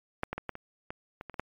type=clicks; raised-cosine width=0.5 ms; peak=-14 / -18 / -20 / -18 / -25 / -22 / -25 / -26 / -30 / -16 dBFS; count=10; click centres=0.234 / 0.33 / 0.38 / 0.493 / 0.554 / 0.905 / 1.211 / 1.297 / 1.342 / 1.396 s; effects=MP3 96 kbps